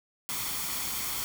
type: noise with comb filter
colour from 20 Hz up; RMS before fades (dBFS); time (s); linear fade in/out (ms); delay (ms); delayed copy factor
white; -33; 0.29-1.24; 0; 0.9; +0.5
effects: none